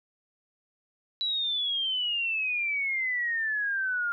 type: exponential sweep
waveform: sine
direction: down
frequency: 3953 to 1396.9 Hz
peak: -26 dBFS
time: 1.21-4.12 s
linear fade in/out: 0 ms
effects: none